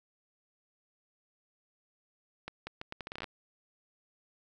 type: accelerating click train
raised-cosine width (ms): 0.3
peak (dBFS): -23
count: 13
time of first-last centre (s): 2.48-3.242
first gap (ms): 190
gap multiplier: 0.76
effects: none